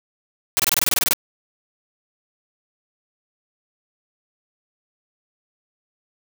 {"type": "noise bursts", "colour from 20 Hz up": "white", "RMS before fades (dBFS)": -18, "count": 12, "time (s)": [0.57, 1.134], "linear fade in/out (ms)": 0, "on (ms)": 25, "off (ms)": 24, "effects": []}